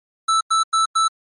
square tone bursts, 1318.5 Hz, E6, in tune, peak -15 dBFS, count 4, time 0.28-1.082 s, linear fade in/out 10 ms, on 130 ms, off 94 ms, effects MP3 48 kbps

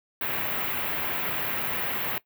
white band-stop noise, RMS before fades -29 dBFS, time 0.21-2.18 s, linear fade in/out 2 ms, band 2800 to 16000 Hz, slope 24 dB/octave, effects noise-tail reverb RT60 0.1 s tail -18 dB re dry + high-pass 80 Hz 12 dB/octave

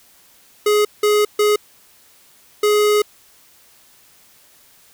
square tone bursts at uneven times, 418.8 Hz, G#4, 15 cents sharp, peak -13 dBFS, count 4, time 0.66-0.85 / 1.03-1.25 / 1.39-1.56 / 2.63-3.02 s, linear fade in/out 5 ms, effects white hiss -51 dBFS RMS until 4.93 s

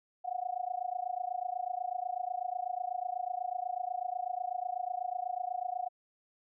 sine tone with amplitude modulation, 727 Hz, F#5, 31 cents flat, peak -29 dBFS, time 0.24-5.89 s, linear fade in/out 20 ms, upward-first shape sine, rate 28.1 Hz, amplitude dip 95%, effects none

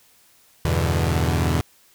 sawtooth chord, E minor seventh, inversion none, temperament equal, 82.41 / 98 / 123.47 / 146.83 Hz, E2 / G2 / B2 / D3, 0 / 0 / 0 / 0 cents, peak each -17 / -23 / -21 / -22 dBFS, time 0.65-1.61 s, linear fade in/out 0 ms, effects white hiss -56 dBFS RMS until 1.94 s

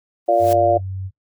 white noise with exponential growth, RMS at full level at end -29 dBFS, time 0.26-0.53 s, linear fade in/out 1 ms, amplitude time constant 58 ms
harmonic tone, 116.54 Hz, A#2, in tune, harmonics 3 / 4 / 5 / 6, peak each -22 / -26 / -15 / -16 dBFS, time 0.28-0.78 s, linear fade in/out 10 ms
sine tone, 95 Hz, F#2, 46 cents sharp, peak -25 dBFS, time 0.39-1.11 s, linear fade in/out 50 ms
effects noise-tail reverb RT60 0.1 s tail -18 dB re dry

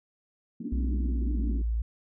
white band-pass noise, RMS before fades -36 dBFS, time 0.6-1.62 s, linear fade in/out 5 ms, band 200 to 290 Hz, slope 48 dB/octave
sine tone with pitch glide, 61.74 to 56.29 Hz, B1 to A1, 0 to +40 cents, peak -25 dBFS, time 0.72-1.82 s, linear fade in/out 5 ms, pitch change -160 cents, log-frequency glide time 0.96-1.59 s
effects none

